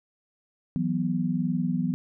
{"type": "chord", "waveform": "sine", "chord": "E suspended second", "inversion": "none", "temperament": "equal", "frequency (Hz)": [164.81, 185, 246.9], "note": ["E3", "F#3", "B3"], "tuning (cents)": [0, 0, 0], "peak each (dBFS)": -28, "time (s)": [0.76, 1.94], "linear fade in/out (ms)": 0, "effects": []}